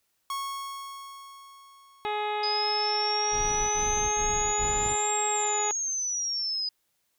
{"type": "tone with exponential decay", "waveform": "45% pulse", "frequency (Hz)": 1100, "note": "C#6", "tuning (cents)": -14, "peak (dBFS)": -29, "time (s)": [0.3, 2.93], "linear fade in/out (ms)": 2, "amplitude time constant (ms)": 570}
{"type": "harmonic tone", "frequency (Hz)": 420, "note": "G#4", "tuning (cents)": 19, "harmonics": [1, 2, 3, 4, 5, 6, 7, 8, 9], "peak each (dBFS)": [-33, -29, -38, -43, -40, -41, -48, -45, -43], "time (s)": [2.05, 5.71], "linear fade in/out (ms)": 0}
{"type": "exponential two-way sweep", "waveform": "sine", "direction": "up then down", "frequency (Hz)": [4968, 7600, 4968], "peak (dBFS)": -27, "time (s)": [2.43, 6.69], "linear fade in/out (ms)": 5, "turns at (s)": 5.27}
{"type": "noise bursts", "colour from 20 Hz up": "brown", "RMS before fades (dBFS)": -35, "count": 4, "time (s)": [3.31, 4.963], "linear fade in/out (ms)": 50, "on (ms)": 390, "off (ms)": 31}
{"effects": ["white hiss -74 dBFS RMS until 7.18 s"]}